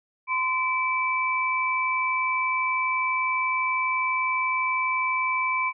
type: tone pair together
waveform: sine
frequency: 1029 / 2316 Hz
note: C6 / D7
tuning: -29 / -25 cents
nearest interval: octave + major second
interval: 1404 cents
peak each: -25 dBFS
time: 0.27-5.73 s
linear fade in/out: 50 ms
effects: none